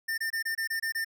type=tone bursts; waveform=square; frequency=1803 Hz; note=A6; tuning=42 cents sharp; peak=-29 dBFS; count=8; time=0.08-1.047 s; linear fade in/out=10 ms; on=99 ms; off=25 ms; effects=none